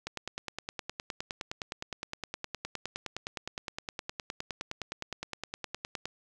click train, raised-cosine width 0.2 ms, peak -18 dBFS, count 59, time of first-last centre 0.07-6.056 s, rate 9.69 Hz, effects none

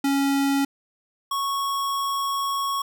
square tone pair in turn, 277.2 / 1105.6 Hz, C#4 / C#6, 0 / -5 cents, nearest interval 2 octaves, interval 2395 cents, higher second, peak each -20 / -24 dBFS, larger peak first, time 0.04-0.65 / 1.31-2.82 s, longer second, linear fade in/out 5 ms, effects none

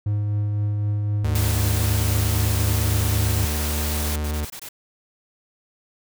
triangle tone with tremolo, 103.83 Hz, G#2, in tune, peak -17 dBFS, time 0.06-3.45 s, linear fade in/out 5 ms, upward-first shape triangle, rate 3.9 Hz, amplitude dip 25%
45% pulse tone with vibrato, 75 Hz, D2, 37 cents sharp, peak -23 dBFS, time 1.24-4.45 s, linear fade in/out 5 ms, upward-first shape sine, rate 7.5 Hz, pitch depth 16 cents each way
white noise, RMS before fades -29 dBFS, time 1.35-4.16 s, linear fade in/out 5 ms
white noise bursts, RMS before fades -36 dBFS, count 5, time 4.24-4.689 s, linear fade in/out 5 ms, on 73 ms, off 21 ms
effects none

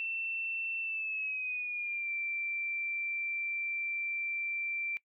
sine tone with pitch glide, 2685 to 2351 Hz, E7 to D7, +31 to +1 cents, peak -33 dBFS, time 0-4.97 s, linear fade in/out 0 ms, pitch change -230 cents, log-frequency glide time 0.8-2.1 s, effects noise-tail reverb RT60 0.1 s tail -22 dB re dry

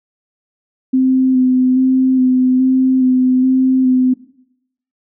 sine tone with vibrato, 257.8 Hz, C4, 26 cents flat, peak -9 dBFS, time 0.93-4.14 s, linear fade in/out 10 ms, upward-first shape square, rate 1.2 Hz, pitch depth 16 cents each way, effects noise-tail reverb RT60 0.8 s tail -18 dB re dry

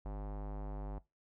square tone with low-pass filter, 50.6 Hz, G#1, 44 cents flat, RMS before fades -41 dBFS, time 0.05-0.99 s, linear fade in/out 10 ms, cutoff 840 Hz, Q 1.8, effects noise-tail reverb RT60 0.2 s tail -19 dB re dry

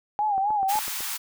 sine tone with vibrato, 811 Hz, G#5, 41 cents flat, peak -21 dBFS, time 0.19-0.79 s, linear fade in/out 0 ms, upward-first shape sine, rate 3.8 Hz, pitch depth 100 cents each way
click train, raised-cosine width 1 ms, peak -25 dBFS, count 6, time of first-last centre 0.38-1.006 s, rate 7.99 Hz
white high-pass noise, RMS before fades -31 dBFS, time 0.68-1.18 s, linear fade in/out 20 ms, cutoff 770 Hz, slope 96 dB/octave
effects none

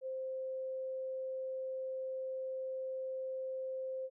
sine tone, 523.3 Hz, C5, in tune, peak -37 dBFS, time 0.01-4.1 s, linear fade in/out 50 ms, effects none

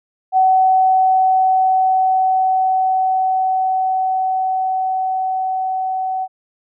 sine tone with level ramp, 754 Hz, F#5, 32 cents sharp, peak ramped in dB -9 to -18 dBFS, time 0.32-6.28 s, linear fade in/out 50 ms, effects none

